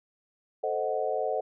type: chord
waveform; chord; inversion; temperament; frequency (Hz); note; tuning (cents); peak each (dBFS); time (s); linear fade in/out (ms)
sine; A diminished seventh; none; equal; 440 / 523.3 / 622.3 / 740; A4 / C5 / Eb5 / Gb5; 0 / 0 / 0 / 0; -32; 0.63-1.41; 10
effects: none